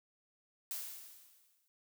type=noise with exponential decay; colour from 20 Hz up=blue; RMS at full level=-39 dBFS; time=0.71-1.68 s; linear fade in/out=0 ms; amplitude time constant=210 ms; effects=none